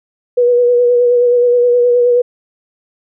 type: tone with vibrato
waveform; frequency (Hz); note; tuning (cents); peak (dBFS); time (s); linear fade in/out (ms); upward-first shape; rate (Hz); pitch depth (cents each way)
sine; 486.3; B4; -27; -7; 0.37-2.22; 10; sine; 9.5; 24
effects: none